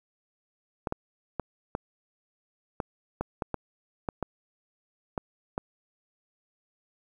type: clicks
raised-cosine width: 1 ms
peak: -15 dBFS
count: 12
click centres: 0.872 / 0.924 / 1.397 / 1.751 / 2.802 / 3.21 / 3.422 / 3.543 / 4.088 / 4.227 / 5.178 / 5.579 s
effects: 9-bit